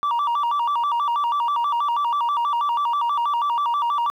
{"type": "tone with vibrato", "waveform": "sine", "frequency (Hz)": 1046.5, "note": "C6", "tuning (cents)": 0, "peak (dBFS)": -16, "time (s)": [0.03, 4.1], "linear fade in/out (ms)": 0, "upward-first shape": "square", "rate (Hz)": 6.2, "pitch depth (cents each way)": 180, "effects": ["tanh soft clip ceiling -18 dBFS", "9-bit"]}